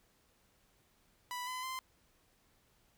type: tone with pitch steps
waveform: sawtooth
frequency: 987.8 / 1012.6 / 1038.1 Hz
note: B5 / B5 / C6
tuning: 0 / +43 / -14 cents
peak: -35 dBFS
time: 1.31-1.79 s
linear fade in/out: 0 ms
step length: 160 ms
effects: pink hiss -71 dBFS RMS until 2.97 s